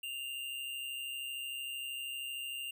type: tone with amplitude modulation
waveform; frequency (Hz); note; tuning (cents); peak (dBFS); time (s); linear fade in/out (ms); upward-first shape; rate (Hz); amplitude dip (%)
square; 2794; F7; 0; -37; 0.03-2.71; 5; sine; 133; 45
effects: none